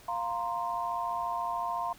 sine chord, F suspended fourth, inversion none, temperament equal, 698.5 / 932.3 / 1046.5 Hz, F5 / Bb5 / C6, 0 / 0 / 0 cents, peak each -35 / -34 / -34 dBFS, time 0.08-1.93 s, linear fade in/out 5 ms, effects pink hiss -55 dBFS RMS until 1.98 s

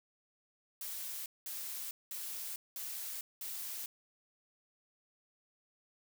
blue noise bursts, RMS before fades -42 dBFS, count 5, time 0.81-3.86 s, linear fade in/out 2 ms, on 450 ms, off 200 ms, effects none

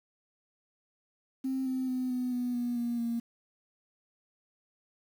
sine tone with pitch steps, 263.8 / 259.3 / 254.8 / 250.4 / 246.1 / 241.9 / 237.7 / 233.7 Hz, C4 / C4 / C4 / B3 / B3 / B3 / A#3 / A#3, +14 / -15 / -46 / +24 / -6 / -36 / +34 / +5 cents, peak -28 dBFS, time 1.44-3.2 s, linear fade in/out 10 ms, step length 220 ms, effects tanh soft clip ceiling -25 dBFS + 9-bit

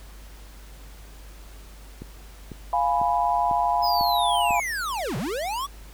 click train, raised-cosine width 3 ms, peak -23 dBFS, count 6, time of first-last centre 2.02-4.508 s, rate 2.01 Hz
sine chord, F diminished, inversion none, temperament equal, 698.5 / 830.6 / 987.8 Hz, F5 / Ab5 / Cb6, 0 / 0 / 0 cents, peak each -24 dBFS, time 2.73-4.6 s, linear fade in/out 2 ms
square linear two-way sweep, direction down then up, 5160 to 110 to 1169 Hz, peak -27 dBFS, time 3.82-5.67 s, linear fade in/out 20 ms, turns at 5.17 s
effects added 50 Hz sine -42 dBFS peak until 5.93 s + pink hiss -50 dBFS RMS until 5.93 s

